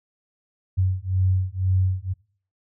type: beating tone pair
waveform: sine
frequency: 92.5 / 94.5 Hz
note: F#2 / F#2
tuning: 0 / +37 cents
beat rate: 2 Hz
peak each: -22 dBFS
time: 0.77-2.14 s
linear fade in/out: 20 ms
effects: noise-tail reverb RT60 0.5 s tail -24 dB re dry